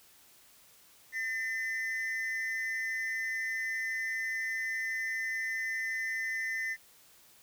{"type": "tone pair together", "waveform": "triangle", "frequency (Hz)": [1803, 2028], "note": ["A6", "B6"], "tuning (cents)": [42, 45], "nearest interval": "major second", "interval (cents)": 203, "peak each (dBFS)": [-33, -33], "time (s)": [1.12, 6.77], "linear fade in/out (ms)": 50, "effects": ["white hiss -60 dBFS RMS until 7.42 s"]}